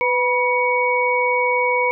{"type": "tone cluster", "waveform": "sine", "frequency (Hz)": [497.9, 972, 2242], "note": ["B4", "B5", "C#7"], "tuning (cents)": [14, -28, 19], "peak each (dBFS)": -20, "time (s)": [0.01, 1.91], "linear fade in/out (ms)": 0, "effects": []}